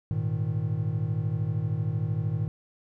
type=chord; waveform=triangle; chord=Ab suspended second; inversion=none; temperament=just; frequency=103.83 / 116.8 / 155.74 Hz; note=Ab2 / Bb2 / Eb3; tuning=0 / +4 / +2 cents; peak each=-28 dBFS; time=0.11-2.48 s; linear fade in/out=0 ms; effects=none